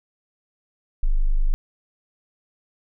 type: tone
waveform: sine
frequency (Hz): 25.12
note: G0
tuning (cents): +43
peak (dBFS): -15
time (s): 1.03-1.54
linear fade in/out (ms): 0
effects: none